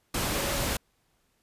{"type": "tone in noise", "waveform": "sine", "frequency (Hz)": 557, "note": "C#5", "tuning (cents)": 8, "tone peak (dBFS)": -36, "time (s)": [0.38, 0.67], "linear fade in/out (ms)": 5, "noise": "pink", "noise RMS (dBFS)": -29, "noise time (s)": [0.14, 0.77], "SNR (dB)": -10, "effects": ["pink hiss -71 dBFS RMS until 1.42 s", "resampled to 32000 Hz"]}